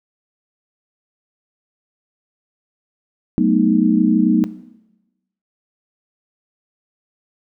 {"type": "chord", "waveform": "sine", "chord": "B dominant seventh", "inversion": "second", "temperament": "equal with one note detuned", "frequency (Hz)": [188.34, 220, 246.9, 311.1], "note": ["F#3", "A3", "B3", "D#4"], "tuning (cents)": [31, 0, 0, 0], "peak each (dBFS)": -18, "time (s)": [3.38, 4.44], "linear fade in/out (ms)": 0, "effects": ["noise-tail reverb RT60 1.0 s tail -17 dB re dry"]}